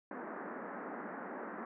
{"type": "band-pass noise", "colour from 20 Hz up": "pink", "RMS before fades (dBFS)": -44, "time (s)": [0.11, 1.65], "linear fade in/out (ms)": 2, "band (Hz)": [200, 1800], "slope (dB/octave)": 48, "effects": []}